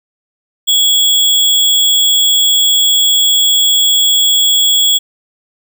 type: tone with sample-and-hold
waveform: sine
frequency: 3355 Hz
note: G#7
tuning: 17 cents sharp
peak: -7 dBFS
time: 0.67-4.99 s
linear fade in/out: 20 ms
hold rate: 11025 Hz
effects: none